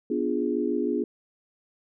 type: chord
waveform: sine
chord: B diminished seventh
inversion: none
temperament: equal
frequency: 246.9 / 293.7 / 349.2 / 415.3 Hz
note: B3 / D4 / F4 / Ab4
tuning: 0 / 0 / 0 / 0 cents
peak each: -29 dBFS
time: 0.1-1.04 s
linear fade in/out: 5 ms
effects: none